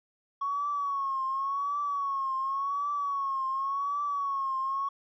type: tone with vibrato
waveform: triangle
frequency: 1108.7 Hz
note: C#6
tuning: in tune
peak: -24 dBFS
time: 0.41-4.89 s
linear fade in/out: 10 ms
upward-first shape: triangle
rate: 0.9 Hz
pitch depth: 85 cents each way
effects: tanh soft clip ceiling -26 dBFS + resampled to 16000 Hz